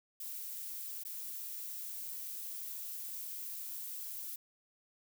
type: noise with dropouts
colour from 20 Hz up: violet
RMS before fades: -43 dBFS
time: 0.2-4.36 s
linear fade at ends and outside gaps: 5 ms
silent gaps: 1.036-1.05 s
effects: none